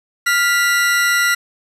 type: tone pair together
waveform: 40% pulse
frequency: 1400 / 1964.5 Hz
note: F6 / B6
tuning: +4 / -10 cents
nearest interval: tritone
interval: 586 cents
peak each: -15 dBFS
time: 0.26-1.35 s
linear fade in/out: 10 ms
effects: resampled to 32000 Hz + 7-bit

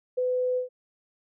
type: tone with ADSR envelope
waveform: sine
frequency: 503 Hz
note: B4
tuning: 32 cents sharp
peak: -21 dBFS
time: 0.17-0.69 s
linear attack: 15 ms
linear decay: 5 ms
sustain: -2 dB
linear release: 120 ms
effects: none

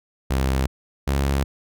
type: tone pair in turn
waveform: sawtooth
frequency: 66.2 / 68.92 Hz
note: C2 / C#2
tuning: +21 / -9 cents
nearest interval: minor second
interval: 70 cents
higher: second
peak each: -15 dBFS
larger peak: neither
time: 0.3-0.67 / 1.07-1.44 s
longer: neither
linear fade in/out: 10 ms
effects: none

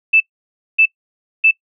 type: tone bursts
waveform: sine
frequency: 2637 Hz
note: E7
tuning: in tune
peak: -7 dBFS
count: 3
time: 0.13-1.512 s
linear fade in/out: 10 ms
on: 74 ms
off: 580 ms
effects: noise-tail reverb RT60 0.1 s tail -23 dB re dry

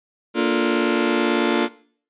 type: chord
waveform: sawtooth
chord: Bb major seventh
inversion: none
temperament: just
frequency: 233.1 / 291.4 / 349.6 / 437 Hz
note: Bb3 / D4 / F4 / A4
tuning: 0 / -13 / +2 / -12 cents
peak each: -18 / -18 / -17 / -22 dBFS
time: 0.34-1.69 s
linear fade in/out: 50 ms
effects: noise-tail reverb RT60 0.5 s tail -19 dB re dry + resampled to 8000 Hz

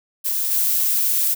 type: noise with level steps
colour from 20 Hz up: violet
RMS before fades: -22 / -19 dBFS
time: 0.24-1.35 s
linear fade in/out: 20 ms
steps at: 0.51 s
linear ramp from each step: 5 ms
effects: none

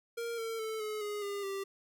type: tone with pitch steps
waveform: square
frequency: 466.2 / 452.9 / 440 / 427.5 / 415.3 / 403.5 / 392 Hz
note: A#4 / A#4 / A4 / A4 / G#4 / G#4 / G4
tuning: 0 / -50 / 0 / -50 / 0 / -50 / 0 cents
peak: -36 dBFS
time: 0.17-1.64 s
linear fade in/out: 10 ms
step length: 210 ms
effects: none

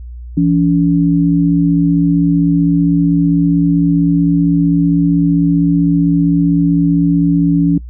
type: tone pair together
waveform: sine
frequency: 169.5 / 285.1 Hz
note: E3 / C#4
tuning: +49 / +49 cents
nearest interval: major sixth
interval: 900 cents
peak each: -11 dBFS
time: 0.37-7.78 s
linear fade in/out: 5 ms
effects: noise-tail reverb RT60 0.1 s tail -23 dB re dry + added 60 Hz sine -26 dBFS peak until 7.89 s

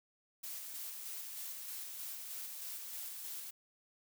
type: noise with tremolo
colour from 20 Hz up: blue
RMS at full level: -44 dBFS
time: 0.43-3.51 s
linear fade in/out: 10 ms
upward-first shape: square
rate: 3.2 Hz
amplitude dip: 25%
effects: none

